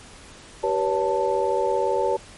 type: tone cluster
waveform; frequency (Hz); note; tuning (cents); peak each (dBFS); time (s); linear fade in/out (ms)
sine; 384.9 / 484.5 / 562 / 883; G4 / B4 / C#5 / A5; -32 / -33 / +24 / +6; -25; 0.63-2.17; 10
effects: pink hiss -45 dBFS RMS until 2.37 s + MP3 48 kbps